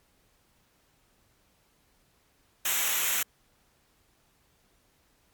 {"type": "noise with comb filter", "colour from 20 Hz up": "white", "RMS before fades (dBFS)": -27, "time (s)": [2.65, 3.23], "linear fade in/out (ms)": 5, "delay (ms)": 0.21, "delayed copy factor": -0.75, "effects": ["pink hiss -67 dBFS RMS until 5.33 s", "MP3 96 kbps"]}